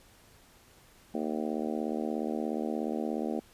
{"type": "harmonic tone", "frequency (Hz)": 76.9, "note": "D#2", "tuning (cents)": -20, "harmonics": [3, 4, 5, 6, 7, 8, 9, 10], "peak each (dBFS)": [-34, -36, -38, -40, -41, -42, -43, -44], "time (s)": [1.14, 3.4], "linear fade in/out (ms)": 5, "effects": ["pink hiss -59 dBFS RMS until 3.53 s", "resampled to 32000 Hz"]}